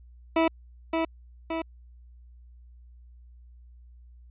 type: tone with echo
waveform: 20% pulse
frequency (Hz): 326.3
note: E4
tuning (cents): -18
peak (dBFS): -15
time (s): 0.36-0.48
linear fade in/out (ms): 5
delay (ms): 570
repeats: 2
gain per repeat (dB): -4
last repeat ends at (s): 1.62
effects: added 60 Hz sine -48 dBFS peak until 4.3 s + resampled to 8000 Hz